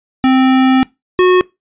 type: tone pair in turn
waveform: square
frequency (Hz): 261.1 / 365.5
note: C4 / F#4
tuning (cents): -3 / -21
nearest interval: tritone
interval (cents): 582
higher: second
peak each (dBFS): -8 / -7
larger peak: second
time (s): 0.24-0.83 / 1.19-1.41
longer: first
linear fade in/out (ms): 0
effects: noise-tail reverb RT60 0.2 s tail -22 dB re dry + resampled to 8000 Hz